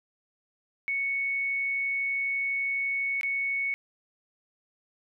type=tone with dropouts; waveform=sine; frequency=2217 Hz; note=C#7; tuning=in tune; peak=-26 dBFS; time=0.88-3.74 s; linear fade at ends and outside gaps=0 ms; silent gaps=3.211-3.232 s; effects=none